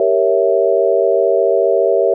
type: chord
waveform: sine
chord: G diminished seventh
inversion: none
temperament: equal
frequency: 392 / 466.2 / 554.4 / 659.3 Hz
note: G4 / Bb4 / Db5 / Fb5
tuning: 0 / 0 / 0 / 0 cents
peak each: -16 dBFS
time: 0-2.14 s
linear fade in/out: 2 ms
effects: none